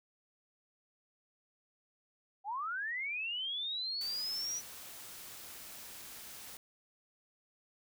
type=linear sweep; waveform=sine; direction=up; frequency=757 to 5920 Hz; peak=-35 dBFS; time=2.44-4.62 s; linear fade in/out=50 ms
type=noise; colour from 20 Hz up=white; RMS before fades=-49 dBFS; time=4.01-6.57 s; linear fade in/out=2 ms
effects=none